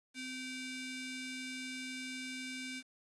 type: ring-modulated tone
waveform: sawtooth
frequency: 1288 Hz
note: E6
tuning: 41 cents flat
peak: -34 dBFS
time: 0.14-2.83 s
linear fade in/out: 50 ms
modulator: 1030 Hz
effects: resampled to 22050 Hz + 10-bit